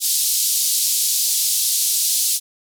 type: band-pass noise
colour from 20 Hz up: white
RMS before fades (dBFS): -19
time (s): 0-2.4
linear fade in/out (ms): 50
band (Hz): 3900 to 13000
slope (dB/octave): 24
effects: none